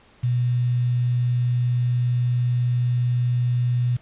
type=tone with quantisation; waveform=sine; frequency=122.5 Hz; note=B2; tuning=14 cents flat; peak=-18 dBFS; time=0.23-3.97 s; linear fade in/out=10 ms; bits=7; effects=pink hiss -54 dBFS RMS until 4.01 s + resampled to 8000 Hz